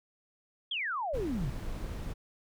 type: exponential sweep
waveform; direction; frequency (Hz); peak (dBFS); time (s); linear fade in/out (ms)
sine; down; 3397 to 120.4; -31; 0.71-1.5; 5
type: noise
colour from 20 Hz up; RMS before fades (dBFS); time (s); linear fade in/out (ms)
brown; -37; 1.13-2.14; 20
effects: none